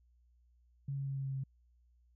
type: tone with pitch steps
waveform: sine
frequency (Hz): 138.59 / 137.71 / 136.84 / 135.97 / 135.11 / 134.26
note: C#3 / C#3 / C#3 / C#3 / C#3 / C3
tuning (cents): 0 / -11 / -22 / -33 / -44 / +45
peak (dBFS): -35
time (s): 0.88-1.438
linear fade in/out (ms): 5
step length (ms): 93
effects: added 60 Hz sine -65 dBFS peak until 2.15 s